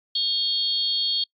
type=tone cluster; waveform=sine; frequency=3255 / 3628 / 4400 Hz; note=G#7 / A#7 / C#8; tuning=-36 / -48 / -14 cents; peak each=-24 / -30 / -24 dBFS; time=0.15-1.24 s; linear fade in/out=5 ms; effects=noise-tail reverb RT60 0.1 s tail -25 dB re dry + MP3 64 kbps